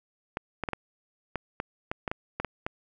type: clicks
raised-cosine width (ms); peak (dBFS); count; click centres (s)
0.5; -15; 12; 0.371 / 0.637 / 0.688 / 0.733 / 1.357 / 1.601 / 1.915 / 2.078 / 2.115 / 2.4 / 2.447 / 2.665
effects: none

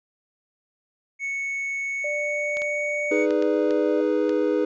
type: tone with pitch glide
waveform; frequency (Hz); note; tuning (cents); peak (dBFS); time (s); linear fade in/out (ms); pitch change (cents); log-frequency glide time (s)
triangle; 2213 to 2232; C#7 to C#7; -3 to +11; -24; 1.19-3.27; 50; +14; 1.83-2.81
type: tone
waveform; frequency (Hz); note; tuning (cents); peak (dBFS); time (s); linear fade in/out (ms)
sine; 591; D5; +11; -27; 2.04-4.01; 5
type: clicks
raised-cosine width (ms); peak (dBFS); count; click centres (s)
0.2; -19; 6; 2.57 / 2.619 / 3.307 / 3.424 / 3.708 / 4.294
type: chord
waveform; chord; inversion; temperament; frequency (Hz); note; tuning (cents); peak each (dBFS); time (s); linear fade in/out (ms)
triangle; G# minor; second; equal; 311.1 / 415.3 / 493.9; D#4 / G#4 / B4; 0 / 0 / 0; -22; 3.11-4.65; 5
effects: resampled to 16000 Hz

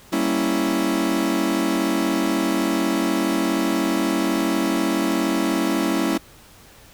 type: chord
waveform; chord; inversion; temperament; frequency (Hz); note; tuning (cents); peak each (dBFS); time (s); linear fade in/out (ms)
40% pulse; G diminished seventh; none; equal; 196 / 233.1 / 277.2 / 329.6; G3 / Bb3 / Db4 / Fb4; 0 / 0 / 0 / 0; -26 / -26 / -23 / -22; 0.12-6.18; 10
effects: pink hiss -48 dBFS RMS until 6.93 s

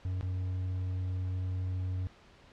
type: tone with dropouts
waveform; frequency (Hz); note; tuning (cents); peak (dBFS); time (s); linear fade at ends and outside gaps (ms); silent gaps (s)
triangle; 92.3; F#2; -4; -29; 0.05-2.07; 0; 0.21-0.228
effects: pink hiss -58 dBFS RMS until 2.52 s + low-pass 4000 Hz 12 dB/octave

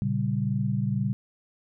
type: chord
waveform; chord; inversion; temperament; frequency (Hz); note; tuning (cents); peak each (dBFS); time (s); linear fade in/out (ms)
sine; G diminished; first; equal; 116.54 / 138.59 / 196; Bb2 / Db3 / G3; 0 / 0 / 0; -28; 0.02-1.13; 0
effects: none

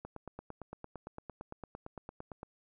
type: click train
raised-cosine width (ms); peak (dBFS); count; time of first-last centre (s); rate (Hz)
1; -29; 22; 0.05-2.431; 8.82
effects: none

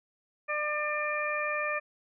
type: harmonic tone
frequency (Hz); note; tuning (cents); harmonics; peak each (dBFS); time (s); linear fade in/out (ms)
598; D5; +31; 1 / 2 / 3 / 4; -34 / -34 / -34 / -34; 0.48-1.8; 20
effects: none

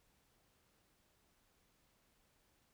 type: silence
effects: pink hiss -75 dBFS RMS until 2.73 s

